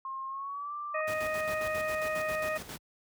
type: tone with pitch glide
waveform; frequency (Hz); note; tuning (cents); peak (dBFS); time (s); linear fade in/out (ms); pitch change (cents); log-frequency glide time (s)
sine; 1068 to 1178.2; C6 to D6; +35 to +5; -35; 0.05-1.01; 2; +170; 0.28-0.74
type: harmonic tone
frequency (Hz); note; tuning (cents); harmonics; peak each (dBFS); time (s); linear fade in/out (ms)
622.3; D#5; 0; 1 / 2 / 3 / 4; -32 / -37 / -36 / -40; 0.94-2.58; 10
type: noise with tremolo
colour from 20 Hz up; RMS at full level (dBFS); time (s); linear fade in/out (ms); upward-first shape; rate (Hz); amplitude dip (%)
pink; -41; 1.07-2.78; 10; square; 7.4; 60
effects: high-pass 60 Hz 12 dB/octave